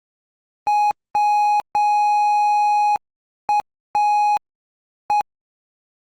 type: tone bursts at uneven times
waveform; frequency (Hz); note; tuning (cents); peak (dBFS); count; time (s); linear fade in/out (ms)
triangle; 833; G#5; +5; -12; 6; 0.67-0.91 / 1.15-1.6 / 1.75-2.96 / 3.49-3.6 / 3.95-4.37 / 5.1-5.21; 0
effects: Opus 32 kbps